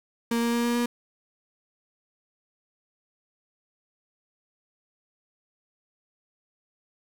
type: tone with pitch steps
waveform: 35% pulse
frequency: 233.1 / 234.7 / 236.4 / 238 / 239.7 Hz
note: A#3 / A#3 / A#3 / A#3 / A#3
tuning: 0 / +12 / +24 / +36 / +48 cents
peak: -21 dBFS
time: 0.31-0.86 s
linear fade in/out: 5 ms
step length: 110 ms
effects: 8-bit